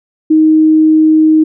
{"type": "tone", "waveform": "sine", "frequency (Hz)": 313.2, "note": "D#4", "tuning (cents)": 11, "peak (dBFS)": -4, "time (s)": [0.3, 1.44], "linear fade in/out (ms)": 10, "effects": []}